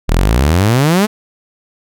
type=exponential sweep; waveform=sawtooth; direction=up; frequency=36.71 to 221.1 Hz; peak=-5 dBFS; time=0.08-1.07 s; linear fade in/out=20 ms; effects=none